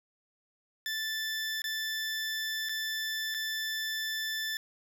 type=tone with dropouts; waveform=20% pulse; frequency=1760 Hz; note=A6; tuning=in tune; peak=-27 dBFS; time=0.86-4.57 s; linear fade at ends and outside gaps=1 ms; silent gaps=1.619-1.641 / 2.688-2.693 / 3.342-3.346 s; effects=none